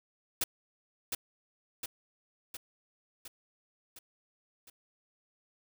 white noise with echo, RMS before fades -30 dBFS, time 0.41-0.44 s, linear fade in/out 5 ms, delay 710 ms, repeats 6, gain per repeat -4 dB, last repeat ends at 4.7 s, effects none

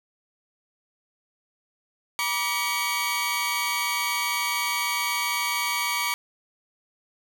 sawtooth tone cluster, 963 / 1168 / 2256 / 3213 Hz, B5 / D6 / C#7 / G7, -44 / -10 / +30 / +42 cents, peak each -26 / -27 / -24 / -32 dBFS, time 2.19-6.14 s, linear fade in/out 0 ms, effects none

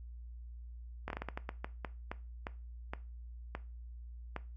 slowing click train, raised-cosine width 0.5 ms, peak -23 dBFS, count 15, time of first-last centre 1.08-4.363 s, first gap 22 ms, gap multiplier 1.32, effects noise-tail reverb RT60 0.3 s tail -17 dB re dry + added 59 Hz sine -45 dBFS peak until 4.56 s

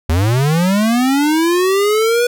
square linear sweep, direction up, 75.2 to 490 Hz, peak -12 dBFS, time 0.09-2.27 s, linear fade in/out 5 ms, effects none

